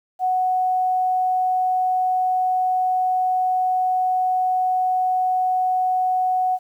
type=tone; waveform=sine; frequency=740 Hz; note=F#5; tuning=in tune; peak=-17 dBFS; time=0.19-6.59 s; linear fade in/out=50 ms; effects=9-bit